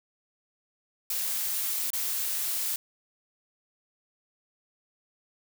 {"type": "noise with dropouts", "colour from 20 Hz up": "blue", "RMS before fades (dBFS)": -30, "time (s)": [1.1, 2.76], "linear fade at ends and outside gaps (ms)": 2, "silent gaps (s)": [1.904, 1.932], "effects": []}